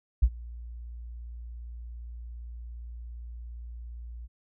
sine tone with ADSR envelope, 58.7 Hz, A#1, 13 cents sharp, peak -14 dBFS, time 0.22-4.28 s, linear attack 12 ms, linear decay 56 ms, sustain -24 dB, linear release 33 ms, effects none

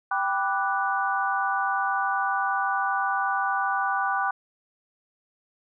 sine chord, G major seventh, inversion none, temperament equal, 784 / 987.8 / 1174.7 / 1480 Hz, G5 / B5 / D6 / F#6, 0 / 0 / 0 / 0 cents, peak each -27 / -31 / -28 / -28 dBFS, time 0.11-4.31 s, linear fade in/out 5 ms, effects none

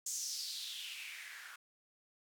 blue noise with band-pass filter sweep, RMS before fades -44 dBFS, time 0.06-1.56 s, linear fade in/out 5 ms, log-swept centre 7000 to 1400 Hz, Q 4.4, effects none

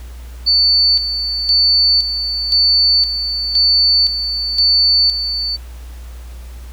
sine tone with tremolo, 4500 Hz, C#8, 25 cents sharp, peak -9 dBFS, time 0.46-5.57 s, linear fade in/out 20 ms, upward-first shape square, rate 0.97 Hz, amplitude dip 60%, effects added 60 Hz sine -29 dBFS peak until 6.72 s + pink hiss -44 dBFS RMS until 6.72 s

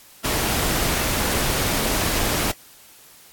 pink noise, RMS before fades -22 dBFS, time 0.24-2.52 s, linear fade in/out 10 ms, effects white hiss -48 dBFS RMS until 3.32 s + AAC 64 kbps

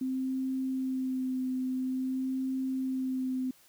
sine tone with vibrato, 259.9 Hz, C4, 11 cents flat, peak -29 dBFS, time 0.01-3.51 s, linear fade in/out 5 ms, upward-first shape sine, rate 0.49 Hz, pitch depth 18 cents each way, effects white hiss -61 dBFS RMS until 3.68 s

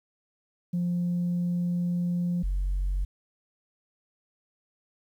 sine tone pair in turn, 175.4 / 46.56 Hz, F3 / F#1, +8 / +12 cents, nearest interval octave + major seventh, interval 2296 cents, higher first, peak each -23 dBFS, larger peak neither, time 0.73-2.43 / 2.43-3.05 s, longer first, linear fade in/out 10 ms, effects tanh soft clip ceiling -22 dBFS + 10-bit

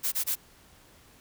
blue noise bursts, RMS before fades -28 dBFS, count 3, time 0.03-0.356 s, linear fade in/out 20 ms, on 92 ms, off 25 ms, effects pink hiss -57 dBFS RMS until 1.2 s

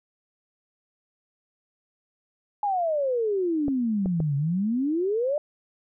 sine exponential two-way sweep, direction down then up, 845 to 137.1 to 610 Hz, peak -22 dBFS, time 2.63-5.38 s, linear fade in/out 2 ms, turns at 4.36 s
clicks, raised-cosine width 2 ms, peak -17 dBFS, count 3, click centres 3.682 / 4.059 / 4.203 s
effects none

